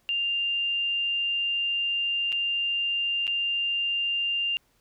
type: tone with dropouts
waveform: sine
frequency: 2794 Hz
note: F7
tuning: in tune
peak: -24 dBFS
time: 0.09-4.57 s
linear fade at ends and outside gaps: 0 ms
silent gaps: 2.321-2.326 / 3.269-3.277 s
effects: pink hiss -67 dBFS RMS until 4.8 s